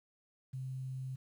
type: tone with quantisation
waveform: sine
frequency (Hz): 130.8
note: C3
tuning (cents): 0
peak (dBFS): -38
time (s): 0.53-1.16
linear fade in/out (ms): 10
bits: 11
effects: none